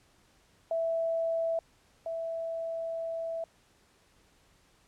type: tone pair in turn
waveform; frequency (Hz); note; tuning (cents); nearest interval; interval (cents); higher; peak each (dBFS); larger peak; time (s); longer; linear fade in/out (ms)
sine; 659.3 / 659.3; E5 / E5; 0 / 0; unison; 0; neither; -27 / -32; first; 0.71-1.59 / 2.06-3.44; second; 2
effects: pink hiss -65 dBFS RMS until 4.87 s + low-pass 10000 Hz 12 dB/octave